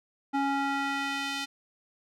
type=tone with band-pass filter sweep; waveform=square; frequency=277.2 Hz; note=C#4; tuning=in tune; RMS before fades=-30 dBFS; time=0.33-1.46 s; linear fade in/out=20 ms; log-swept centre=770 to 3600 Hz; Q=1; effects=none